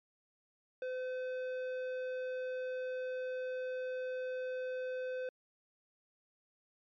triangle tone with tanh clipping, 510 Hz, C5, 44 cents flat, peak -38 dBFS, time 0.82-5.29 s, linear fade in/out 2 ms, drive 15 dB, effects MP3 96 kbps

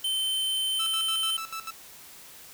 square tone, 3085 Hz, G7, 28 cents flat, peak -26 dBFS, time 0.04-1.37 s, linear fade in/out 5 ms
sawtooth tone with tremolo, 1318.5 Hz, E6, in tune, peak -29 dBFS, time 0.79-1.71 s, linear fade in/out 10 ms, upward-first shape square, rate 6.8 Hz, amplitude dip 80%
effects white hiss -48 dBFS RMS until 2.53 s

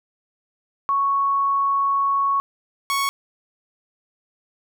sine / sawtooth tone pair in turn, 1108.7 / 1108.7 Hz, C#6 / C#6, 0 / 0 cents, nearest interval unison, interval 0 cents, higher neither, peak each -17 / -16 dBFS, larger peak second, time 0.89-2.4 / 2.9-3.09 s, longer first, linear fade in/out 0 ms, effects none

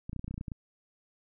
clicks, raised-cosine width 5 ms, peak -25 dBFS, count 12, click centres 0.095 / 0.131 / 0.163 / 0.194 / 0.244 / 0.28 / 0.31 / 0.342 / 0.379 / 0.411 / 0.482 / 0.518 s, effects none

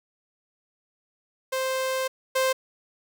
sawtooth tone pair in turn, 523.3 / 523.3 Hz, C5 / C5, 0 / 0 cents, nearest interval unison, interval 0 cents, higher neither, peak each -21 / -17 dBFS, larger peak second, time 1.52-2.08 / 2.35-2.53 s, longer first, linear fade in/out 10 ms, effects none

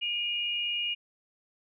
sine tone pair together, 2426 / 2855 Hz, D#7 / F7, -44 / +37 cents, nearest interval minor third, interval 281 cents, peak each -35 / -29 dBFS, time 0.01-0.95 s, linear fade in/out 20 ms, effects none

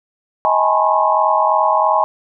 sine tone cluster, 633 / 819 / 862 / 990 / 1079 Hz, D#5 / G#5 / A5 / B5 / C#6, +30 / -24 / -36 / +4 / -47 cents, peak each -18 dBFS, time 0.45-2.04 s, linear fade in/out 0 ms, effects none

